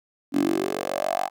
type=tone with high-pass filter sweep; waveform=10% pulse; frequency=47.05 Hz; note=F#1; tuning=30 cents sharp; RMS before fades=-25 dBFS; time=0.32-1.3 s; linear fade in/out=50 ms; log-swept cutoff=270 to 810 Hz; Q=6.4; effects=none